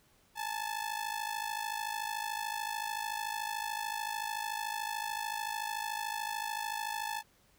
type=ring-modulated tone; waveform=sawtooth; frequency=870 Hz; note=A5; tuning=20 cents flat; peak=-28 dBFS; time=0.35-7.23 s; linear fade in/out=50 ms; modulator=26.8 Hz; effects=pink hiss -67 dBFS RMS until 7.58 s